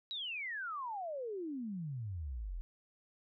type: exponential sweep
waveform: sine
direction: down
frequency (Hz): 3951 to 38.53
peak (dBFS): -38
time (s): 0.11-2.61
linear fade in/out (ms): 0
effects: none